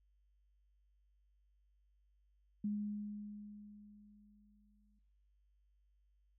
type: tone with exponential decay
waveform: sine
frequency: 207.7 Hz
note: G#3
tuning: in tune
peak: -34 dBFS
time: 2.64-4.99 s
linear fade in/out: 5 ms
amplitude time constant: 510 ms
effects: noise-tail reverb RT60 0.9 s tail -19 dB re dry + added 50 Hz sine -70 dBFS peak until 6.38 s